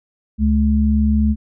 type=tone pair together; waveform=sine; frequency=71.58 / 214.5 Hz; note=D2 / A3; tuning=-44 / -44 cents; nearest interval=octave + perfect fifth; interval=1900 cents; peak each=-15 dBFS; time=0.38-1.36 s; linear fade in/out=50 ms; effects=none